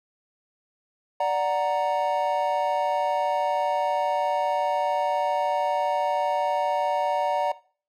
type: chord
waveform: triangle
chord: D augmented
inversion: none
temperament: equal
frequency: 587.3 / 740 / 932.3 Hz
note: D5 / F#5 / A#5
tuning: 0 / 0 / 0 cents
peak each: -24 dBFS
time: 1.2-7.52 s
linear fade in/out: 5 ms
effects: noise-tail reverb RT60 0.4 s tail -18 dB re dry